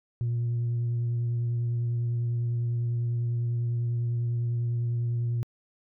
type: tone with vibrato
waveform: sine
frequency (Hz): 118.7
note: A#2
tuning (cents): +32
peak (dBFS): -23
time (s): 0.21-5.43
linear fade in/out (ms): 0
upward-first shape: square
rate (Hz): 10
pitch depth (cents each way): 10
effects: tanh soft clip ceiling -23 dBFS